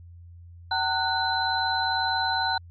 sine tone cluster, 764 / 906 / 1476 / 4044 Hz, G5 / A#5 / F#6 / B7, -45 / -50 / -5 / +40 cents, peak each -28 dBFS, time 0.71-2.58 s, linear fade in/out 5 ms, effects added 86 Hz sine -43 dBFS peak until 2.7 s + MP3 96 kbps

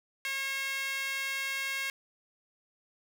sawtooth tone with high-pass filter, 542 Hz, C#5, 39 cents flat, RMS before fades -34 dBFS, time 0.25-1.9 s, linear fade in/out 0 ms, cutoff 2000 Hz, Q 3.1, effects none

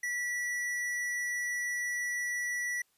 sine tone with tanh clipping, 1951 Hz, B6, 22 cents flat, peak -33 dBFS, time 0.03-2.82 s, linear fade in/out 5 ms, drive 14 dB, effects white hiss -72 dBFS RMS until 2.97 s + resampled to 32000 Hz

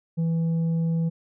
sine tone with tanh clipping, 164.81 Hz, E3, in tune, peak -22 dBFS, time 0.17-1.1 s, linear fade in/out 20 ms, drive 4 dB, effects none

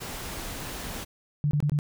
pink noise, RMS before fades -36 dBFS, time 0-1.05 s, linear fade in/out 20 ms
sine tone bursts, 147 Hz, D3, 2 cents sharp, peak -21 dBFS, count 4, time 1.44-1.789 s, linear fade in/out 0 ms, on 70 ms, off 23 ms
effects none

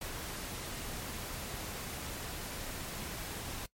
pink noise, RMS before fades -41 dBFS, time 0.01-3.66 s, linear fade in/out 5 ms, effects noise-tail reverb RT60 0.1 s tail -20 dB re dry + MP3 64 kbps

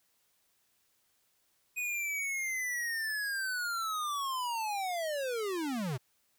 square linear sweep, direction down, 2500 to 115.4 Hz, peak -33 dBFS, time 1.76-5.98 s, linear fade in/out 20 ms, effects white hiss -73 dBFS RMS until 6.38 s

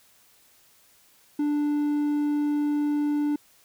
triangle tone, 294.1 Hz, D4, 3 cents sharp, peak -20 dBFS, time 1.39-3.36 s, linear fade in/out 5 ms, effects white hiss -59 dBFS RMS until 3.64 s

